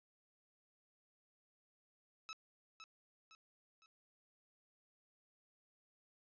15% pulse tone with echo, 1299 Hz, E6, 26 cents flat, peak -39 dBFS, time 2.29-2.33 s, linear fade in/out 0 ms, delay 510 ms, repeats 3, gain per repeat -7 dB, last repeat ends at 3.86 s, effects resampled to 16000 Hz

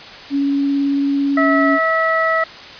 sine tone with vibrato, 280 Hz, C#4, 18 cents sharp, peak -14 dBFS, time 0.3-1.79 s, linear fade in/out 50 ms, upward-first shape sine, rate 18 Hz, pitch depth 9 cents each way
harmonic tone, 649 Hz, E5, 27 cents flat, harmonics 1 / 2 / 3, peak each -18 / -18 / -18 dBFS, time 1.37-2.44 s, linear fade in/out 5 ms
effects white hiss -35 dBFS RMS until 2.79 s + resampled to 11025 Hz

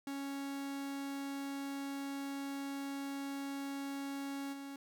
45% pulse tone with level steps, 277.2 Hz, C#4, in tune, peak -39 / -44 dBFS, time 0.07-4.76 s, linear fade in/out 2 ms, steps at 4.52 s, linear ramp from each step 20 ms, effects none

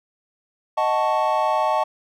triangle chord, D# half-diminished seventh, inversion none, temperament equal, 622.3 / 740 / 880 / 1108.7 Hz, D#5 / F#5 / A5 / C#6, 0 / 0 / 0 / 0 cents, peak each -21 / -23 / -20 / -23 dBFS, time 0.77-1.84 s, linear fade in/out 10 ms, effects none

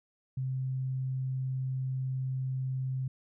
sine tone, 130.81 Hz, C3, in tune, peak -30 dBFS, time 0.37-3.08 s, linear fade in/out 5 ms, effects none

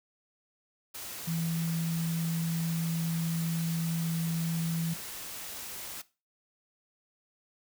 sine tone in noise, 165.2 Hz, E3, 4 cents sharp, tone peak -29 dBFS, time 1.27-4.94 s, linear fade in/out 10 ms, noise white, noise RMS -41 dBFS, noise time 0.94-6.02 s, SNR +9 dB, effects noise-tail reverb RT60 0.3 s tail -18 dB re dry

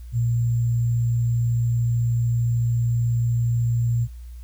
sine tone with sample-and-hold, 118.1 Hz, A#2, 23 cents sharp, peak -18 dBFS, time 0.12-4.08 s, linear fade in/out 50 ms, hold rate 7350 Hz, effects added 60 Hz sine -35 dBFS peak until 4.43 s + white hiss -59 dBFS RMS until 4.43 s

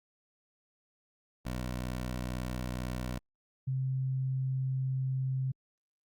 15% pulse / sine tone pair in turn, 62.1 / 131.59 Hz, B1 / C3, +10 / +10 cents, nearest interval octave + minor second, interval 1300 cents, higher second, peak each -28 / -29 dBFS, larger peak first, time 1.45-3.19 / 3.67-5.52 s, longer second, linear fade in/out 10 ms, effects Opus 48 kbps

